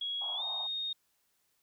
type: tone with pitch glide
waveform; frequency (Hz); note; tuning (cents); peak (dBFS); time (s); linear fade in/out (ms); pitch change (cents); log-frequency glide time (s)
sine; 3322 to 3707; G#7 to A#7; 0 to -10; -33; 0.01-0.93; 5; +190; 0.35-0.43
type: band-pass noise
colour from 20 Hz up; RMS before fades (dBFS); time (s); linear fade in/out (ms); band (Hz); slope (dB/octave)
white; -47; 0.21-0.67; 5; 690 to 980; 48
effects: white hiss -75 dBFS RMS until 1.62 s